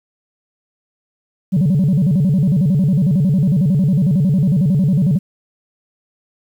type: tone with vibrato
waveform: sine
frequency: 164.81 Hz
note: E3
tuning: in tune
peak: -9 dBFS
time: 1.52-5.19 s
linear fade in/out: 20 ms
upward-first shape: square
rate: 11 Hz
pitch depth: 250 cents each way
effects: tanh soft clip ceiling -9 dBFS + 8-bit